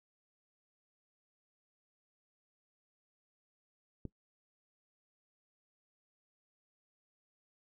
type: click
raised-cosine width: 3 ms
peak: -28 dBFS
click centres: 4.053 s
effects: noise-tail reverb RT60 0.1 s tail -20 dB re dry